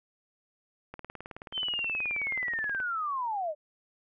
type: click train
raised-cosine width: 0.5 ms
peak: -26 dBFS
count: 36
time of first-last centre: 0.94-2.802 s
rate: 18.8 Hz
type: linear sweep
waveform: sine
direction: down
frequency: 3136 to 579 Hz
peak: -29 dBFS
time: 1.52-3.55 s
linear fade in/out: 50 ms
effects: none